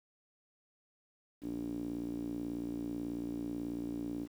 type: tone with band-pass filter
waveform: sawtooth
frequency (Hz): 58.27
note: A#1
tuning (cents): 0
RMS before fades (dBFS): -39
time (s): 1.41-4.28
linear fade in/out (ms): 50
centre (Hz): 290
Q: 6.7
effects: 10-bit